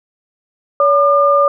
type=tone pair together; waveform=sine; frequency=568 / 1203.6 Hz; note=C#5 / D6; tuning=+42 / +42 cents; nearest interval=octave + minor second; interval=1300 cents; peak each=-11 dBFS; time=0.8-1.48 s; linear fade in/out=2 ms; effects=none